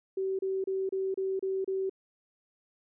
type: tone bursts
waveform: sine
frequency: 382.9 Hz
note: G4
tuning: 41 cents flat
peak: -28 dBFS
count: 7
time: 0.17-1.896 s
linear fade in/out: 5 ms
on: 220 ms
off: 31 ms
effects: none